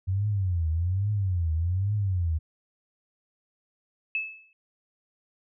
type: tone with vibrato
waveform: sine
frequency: 91.3 Hz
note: F#2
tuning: 23 cents flat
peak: -23 dBFS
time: 0.07-2.39 s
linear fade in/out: 20 ms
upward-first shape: triangle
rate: 1.2 Hz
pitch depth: 270 cents each way
type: tone with exponential decay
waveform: sine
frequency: 2608 Hz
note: E7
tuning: 19 cents flat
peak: -23 dBFS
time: 4.15-4.53 s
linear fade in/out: 1 ms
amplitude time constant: 82 ms
effects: none